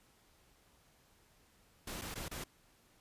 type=noise with dropouts; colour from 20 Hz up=pink; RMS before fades=-43 dBFS; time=1.87-2.44 s; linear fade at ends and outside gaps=5 ms; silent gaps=2.014-2.018 / 2.143-2.155 / 2.283-2.312 s; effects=pink hiss -68 dBFS RMS until 3 s + resampled to 32000 Hz